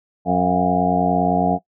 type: harmonic tone with a mistuned harmonic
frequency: 89.9 Hz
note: F#2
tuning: 49 cents flat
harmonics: 1 / 2 / 3 / 4 / 5 / 6 / 7 / 8 / 9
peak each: -32 / -20 / -23 / -31 / -25 / -32 / -23 / -20 / -25 dBFS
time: 0.25-1.59 s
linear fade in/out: 50 ms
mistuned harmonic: 7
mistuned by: +86 cents
effects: noise-tail reverb RT60 0.1 s tail -21 dB re dry